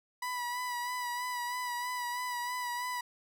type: tone with vibrato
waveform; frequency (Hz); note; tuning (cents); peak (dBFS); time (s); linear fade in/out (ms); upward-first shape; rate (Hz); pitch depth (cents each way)
30% pulse; 982; B5; -10; -31; 0.22-3.01; 5; sine; 3.1; 30
effects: none